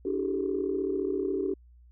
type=tone cluster; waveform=sine; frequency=288.6 / 327.6 / 383.5 / 417.5 / 437.5 Hz; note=D4 / E4 / G4 / G#4 / A4; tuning=-30 / -11 / -38 / +9 / -10 cents; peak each=-33 / -37 / -29 / -35 / -37 dBFS; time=0.05-1.54 s; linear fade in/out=5 ms; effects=tanh soft clip ceiling -16 dBFS + added 60 Hz sine -52 dBFS peak until 1.91 s